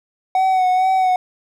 triangle tone with vibrato, 747 Hz, F#5, 16 cents sharp, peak -11 dBFS, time 0.35-1.16 s, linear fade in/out 2 ms, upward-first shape sine, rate 2.2 Hz, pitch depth 30 cents each way, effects none

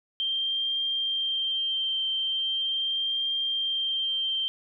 sine tone with vibrato, 3159 Hz, G7, 13 cents sharp, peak -25 dBFS, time 0.2-4.48 s, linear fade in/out 0 ms, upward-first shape triangle, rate 0.4 Hz, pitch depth 16 cents each way, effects none

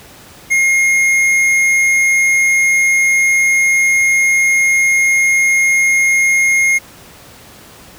triangle tone with tanh clipping, 2141 Hz, C7, 39 cents sharp, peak -11 dBFS, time 0.5-6.79 s, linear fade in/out 20 ms, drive 15 dB, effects pink hiss -39 dBFS RMS until 7.98 s + high-pass 60 Hz 12 dB/octave

